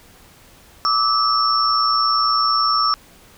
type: tone cluster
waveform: sine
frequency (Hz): 1171 / 1291 / 5420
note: D6 / E6 / E8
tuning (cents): -5 / -37 / +47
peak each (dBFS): -19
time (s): 0.85-2.94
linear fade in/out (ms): 0
effects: pink hiss -48 dBFS RMS until 3.37 s